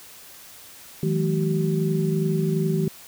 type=tone cluster; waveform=sine; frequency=160.2 / 182.9 / 212.2 / 382.1 Hz; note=E3 / F#3 / G#3 / G4; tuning=-49 / -20 / +38 / -44 cents; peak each=-22 / -30 / -28 / -26 dBFS; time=1.03-2.88 s; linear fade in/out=2 ms; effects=white hiss -45 dBFS RMS until 3.07 s